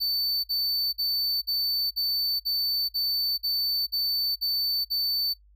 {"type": "tone bursts", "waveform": "square", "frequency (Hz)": 4532, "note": "C#8", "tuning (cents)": 37, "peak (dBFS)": -25, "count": 11, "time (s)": [0, 5.34], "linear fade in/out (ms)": 20, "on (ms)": 440, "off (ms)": 50, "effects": ["noise-tail reverb RT60 0.1 s tail -19 dB re dry", "added 50 Hz sine -54 dBFS peak until 5.55 s"]}